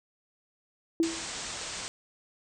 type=tone with exponential decay; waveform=sine; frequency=329.4 Hz; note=E4; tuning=1 cent flat; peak=-19 dBFS; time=1-1.27 s; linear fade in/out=1 ms; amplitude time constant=58 ms
type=low-pass noise; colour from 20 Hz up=white; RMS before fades=-38 dBFS; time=1.03-1.88 s; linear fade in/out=0 ms; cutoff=8500 Hz; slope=96 dB/octave
effects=none